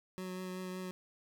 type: tone with vibrato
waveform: 25% pulse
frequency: 184.5 Hz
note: F#3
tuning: 5 cents flat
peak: -36 dBFS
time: 0.18-0.91 s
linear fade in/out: 0 ms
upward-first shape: triangle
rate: 5.3 Hz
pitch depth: 15 cents each way
effects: none